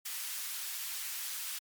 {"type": "high-pass noise", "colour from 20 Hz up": "white", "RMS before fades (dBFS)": -39, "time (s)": [0.05, 1.59], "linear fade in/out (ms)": 10, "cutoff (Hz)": 1400, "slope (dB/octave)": 12, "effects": ["MP3 96 kbps"]}